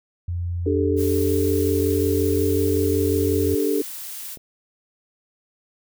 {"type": "tone with pitch glide", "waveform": "sine", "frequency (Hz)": [87.1, 89.29], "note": ["F2", "F2"], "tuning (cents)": [-4, 39], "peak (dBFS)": -23, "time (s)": [0.28, 3.55], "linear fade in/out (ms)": 5, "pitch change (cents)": 43, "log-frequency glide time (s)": [0.76, 2.65]}
{"type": "chord", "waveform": "sine", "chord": "D suspended fourth", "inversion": "none", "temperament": "equal with one note detuned", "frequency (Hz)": [293.7, 394.5, 440], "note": ["D4", "G4", "A4"], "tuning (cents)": [0, 11, 0], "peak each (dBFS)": -23, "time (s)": [0.66, 3.82], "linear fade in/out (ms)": 5}
{"type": "noise", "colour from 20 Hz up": "blue", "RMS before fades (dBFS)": -34, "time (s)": [0.96, 4.38], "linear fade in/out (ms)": 50}
{"type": "click train", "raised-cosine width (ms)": 2, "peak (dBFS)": -29, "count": 4, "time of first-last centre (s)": [1.83, 4.372], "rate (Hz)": 1.18}
{"effects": []}